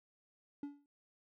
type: tone with exponential decay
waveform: triangle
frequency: 286.4 Hz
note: D4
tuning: 43 cents flat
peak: -35 dBFS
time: 0.63-0.86 s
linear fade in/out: 2 ms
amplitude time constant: 50 ms
effects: none